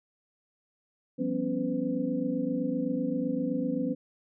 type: tone cluster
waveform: sine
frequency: 172.3 / 195.4 / 248.9 / 276.7 / 505 Hz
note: F3 / G3 / B3 / C#4 / B4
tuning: -23 / -5 / +14 / -3 / +39 cents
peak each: -37 / -37 / -31 / -31 / -35 dBFS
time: 1.18-3.95 s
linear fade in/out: 20 ms
effects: none